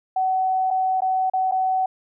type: tone with dropouts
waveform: sine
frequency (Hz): 753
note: F#5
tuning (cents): +30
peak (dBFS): -18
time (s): 0.16-1.86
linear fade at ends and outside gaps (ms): 5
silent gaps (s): 0.705-0.709 / 1.006-1.019 / 1.299-1.335 / 1.513-1.52
effects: none